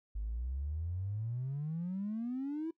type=exponential sweep; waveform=triangle; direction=up; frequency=49.68 to 333.6 Hz; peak=-31 dBFS; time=0.15-2.71 s; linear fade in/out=10 ms; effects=noise-tail reverb RT60 0.1 s tail -22 dB re dry + tanh soft clip ceiling -32 dBFS